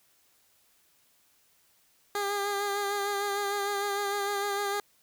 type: tone with vibrato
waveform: 15% pulse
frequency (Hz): 404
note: G#4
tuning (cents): -48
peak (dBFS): -22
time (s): 2.15-4.8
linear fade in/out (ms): 2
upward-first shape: sine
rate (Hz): 6.6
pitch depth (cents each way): 29
effects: white hiss -66 dBFS RMS until 5.02 s